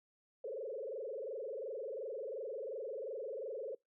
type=tone with frequency modulation; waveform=sine; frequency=490.9 Hz; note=B4; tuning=10 cents flat; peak=-39 dBFS; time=0.44-3.75 s; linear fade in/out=5 ms; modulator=22.8 Hz; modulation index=3.2; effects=noise-tail reverb RT60 0.2 s tail -26 dB re dry